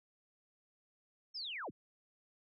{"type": "linear sweep", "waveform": "sine", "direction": "down", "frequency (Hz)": [5440, 32.31], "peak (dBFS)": -40, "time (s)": [1.34, 1.71], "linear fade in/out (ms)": 20, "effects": []}